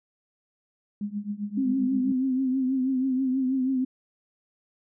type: tone with tremolo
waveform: sine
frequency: 205.9 Hz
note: G#3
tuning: 15 cents flat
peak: -25 dBFS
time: 1.01-2.12 s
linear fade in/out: 2 ms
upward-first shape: triangle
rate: 7.6 Hz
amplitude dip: 95%
type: tone with vibrato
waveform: sine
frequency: 261.2 Hz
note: C4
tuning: 3 cents flat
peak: -22 dBFS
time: 1.57-3.85 s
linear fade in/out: 10 ms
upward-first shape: triangle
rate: 6.2 Hz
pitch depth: 64 cents each way
effects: none